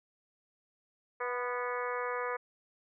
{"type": "harmonic tone with a mistuned harmonic", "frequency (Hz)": 245.4, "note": "B3", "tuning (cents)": -11, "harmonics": [2, 3, 4, 5, 6, 7, 8, 9], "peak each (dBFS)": [-36, -46, -39, -39, -44, -43, -46, -46], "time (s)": [1.2, 2.37], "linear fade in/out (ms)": 10, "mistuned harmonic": 4, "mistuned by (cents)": 19, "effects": []}